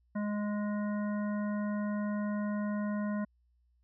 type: harmonic tone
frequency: 207.7 Hz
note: G#3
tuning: in tune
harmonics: 1 / 3 / 5 / 7 / 9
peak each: -31 / -41 / -45 / -48 / -50 dBFS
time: 0.15-3.25 s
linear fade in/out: 10 ms
effects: added 60 Hz sine -67 dBFS peak until 3.83 s